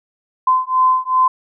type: beating tone pair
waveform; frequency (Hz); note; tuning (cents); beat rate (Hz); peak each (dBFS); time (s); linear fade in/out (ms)
sine; 1027 / 1029.6; C6 / C6; -33 / -28; 2.6; -15; 0.47-1.28; 5
effects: none